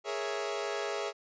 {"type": "chord", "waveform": "sawtooth", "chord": "A# half-diminished seventh", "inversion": "third", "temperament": "equal", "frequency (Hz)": [415.3, 466.2, 554.4, 659.3], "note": ["G#4", "A#4", "C#5", "E5"], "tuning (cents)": [0, 0, 0, 0], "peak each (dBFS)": [-32, -37, -35, -35], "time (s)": [0.04, 1.13], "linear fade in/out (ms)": 50, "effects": ["resampled to 16000 Hz"]}